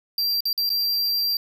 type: tone with dropouts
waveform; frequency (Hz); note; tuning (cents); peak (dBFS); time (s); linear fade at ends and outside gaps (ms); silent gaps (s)
square; 4723; D8; +9; -21; 0.18-1.37; 2; 0.406-0.454 / 0.53-0.577 / 0.693-0.701
effects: 10-bit